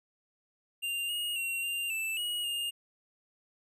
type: tone with pitch steps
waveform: square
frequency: 2789 / 2867 / 2743 / 2788 / 2646 / 2899 / 2828 Hz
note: F7 / F7 / F7 / F7 / E7 / F#7 / F7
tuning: -3 / +45 / -32 / -4 / +6 / -36 / +21 cents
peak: -32 dBFS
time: 0.82-2.71 s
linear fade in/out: 20 ms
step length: 270 ms
effects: none